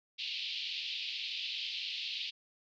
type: band-pass noise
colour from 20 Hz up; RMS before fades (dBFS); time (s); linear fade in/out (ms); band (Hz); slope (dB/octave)
pink; -39; 0.18-2.31; 20; 2600 to 4500; 48
effects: none